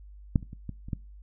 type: clicks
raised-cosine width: 5 ms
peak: -9 / -30 / -29 / -22 / -29 / -17 dBFS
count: 6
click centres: 0.358 / 0.428 / 0.531 / 0.693 / 0.885 / 0.932 s
effects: noise-tail reverb RT60 0.3 s tail -23 dB re dry + added 50 Hz sine -45 dBFS peak until 1.22 s